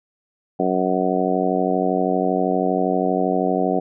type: harmonic tone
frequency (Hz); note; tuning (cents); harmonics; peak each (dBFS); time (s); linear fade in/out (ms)
92.6; F#2; +2; 2 / 3 / 4 / 5 / 6 / 7 / 8; -25 / -24 / -25 / -25 / -28 / -25 / -24; 0.59-3.8; 10
effects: none